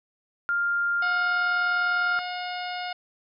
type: tone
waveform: sine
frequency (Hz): 1400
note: F6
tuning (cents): +4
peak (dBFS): -22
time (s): 0.49-2.19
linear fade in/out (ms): 0
type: harmonic tone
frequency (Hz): 720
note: F#5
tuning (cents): -47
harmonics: 1 / 2 / 3 / 4 / 5 / 6 / 7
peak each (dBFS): -32 / -37 / -39 / -40 / -43 / -43 / -44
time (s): 1.02-2.93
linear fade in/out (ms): 5
effects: none